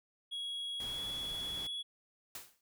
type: tone with pitch glide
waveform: triangle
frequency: 3324 to 3370 Hz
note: G#7 to G#7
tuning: +1 to +25 cents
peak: -36 dBFS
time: 0.31-1.83 s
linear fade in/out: 20 ms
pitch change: +24 cents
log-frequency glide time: 0.87-1.01 s
type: noise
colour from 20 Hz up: pink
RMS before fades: -49 dBFS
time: 0.8-1.67 s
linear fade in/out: 2 ms
type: noise with exponential decay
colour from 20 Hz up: white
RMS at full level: -42 dBFS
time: 2.35-2.61 s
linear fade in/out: 2 ms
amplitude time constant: 56 ms
effects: none